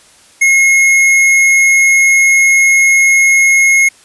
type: tone with hard clipping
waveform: sine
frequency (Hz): 2162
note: C#7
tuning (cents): -44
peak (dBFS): -7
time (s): 0.41-3.89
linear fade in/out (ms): 10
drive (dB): 14
effects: white hiss -44 dBFS RMS until 4.04 s + resampled to 24000 Hz